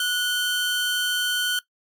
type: tone pair together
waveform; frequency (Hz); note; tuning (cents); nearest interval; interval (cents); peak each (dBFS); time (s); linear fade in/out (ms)
45% pulse; 1466 / 3106; F#6 / G7; -16 / -17; octave + minor second; 1299; -25 / -24; 0-1.59; 2
effects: noise-tail reverb RT60 0.1 s tail -17 dB re dry